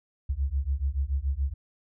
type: beating tone pair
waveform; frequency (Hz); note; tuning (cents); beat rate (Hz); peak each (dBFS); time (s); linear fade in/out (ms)
sine; 65.41 / 72.41; C2 / D2; 0 / -24; 7; -28; 0.29-1.54; 10
effects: none